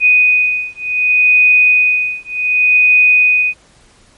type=beating tone pair; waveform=sine; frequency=2489 / 2489.67 Hz; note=D#7 / D#7; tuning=0 / 0 cents; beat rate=0.67 Hz; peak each=-11 dBFS; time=0-3.54 s; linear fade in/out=50 ms; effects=pink hiss -48 dBFS RMS until 4.17 s + MP3 48 kbps